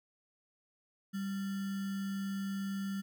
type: tone with sample-and-hold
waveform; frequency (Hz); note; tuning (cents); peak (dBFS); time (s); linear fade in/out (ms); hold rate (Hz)
sine; 196; G3; 0; -34; 1.13-3.02; 20; 1575
effects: none